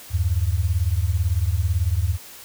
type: beating tone pair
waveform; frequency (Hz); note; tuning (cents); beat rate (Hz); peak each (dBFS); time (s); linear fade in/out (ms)
sine; 78.4 / 96.4; D#2 / G2; +14 / -28; 18; -21; 0.1-2.18; 50
effects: white hiss -42 dBFS RMS until 2.44 s